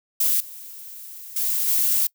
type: noise with level steps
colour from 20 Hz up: violet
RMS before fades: -20 / -39 / -23 / -20 dBFS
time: 0.2-2.07 s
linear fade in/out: 5 ms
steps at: 0.4 / 1.36 / 1.68 s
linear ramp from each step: 5 ms
effects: noise-tail reverb RT60 0.1 s tail -24 dB re dry